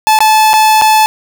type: tone with dropouts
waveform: 45% pulse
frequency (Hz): 868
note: A5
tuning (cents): -24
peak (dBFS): -5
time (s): 0.07-1.06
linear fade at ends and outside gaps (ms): 0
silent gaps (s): 0.189-0.205 / 0.533-0.538 / 0.814-0.82
effects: none